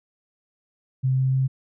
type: tone with pitch steps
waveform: sine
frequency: 130.81 / 131.57 / 132.33 Hz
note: C3 / C3 / C3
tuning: 0 / +10 / +20 cents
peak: -18 dBFS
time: 1.03-1.48 s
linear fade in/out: 20 ms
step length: 150 ms
effects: none